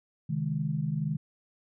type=chord; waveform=sine; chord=Ab major; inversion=first; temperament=equal with one note detuned; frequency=133.79 / 155.56 / 207.7 Hz; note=C3 / Eb3 / Ab3; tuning=+39 / 0 / 0 cents; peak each=-34 / -29 / -35 dBFS; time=0.29-1.17 s; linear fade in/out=10 ms; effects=none